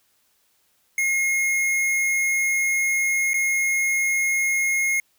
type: tone with dropouts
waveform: square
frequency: 2151 Hz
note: C7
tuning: 47 cents sharp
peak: -20 dBFS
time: 0.98-5 s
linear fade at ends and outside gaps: 2 ms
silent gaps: 3.334-3.341 s
effects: white hiss -65 dBFS RMS until 5.18 s